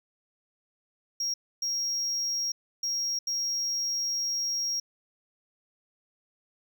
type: tone bursts at uneven times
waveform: triangle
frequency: 5600 Hz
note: F8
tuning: 4 cents sharp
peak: -26 dBFS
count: 4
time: 1.2-1.34 / 1.62-2.52 / 2.83-3.19 / 3.27-4.8 s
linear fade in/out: 5 ms
effects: none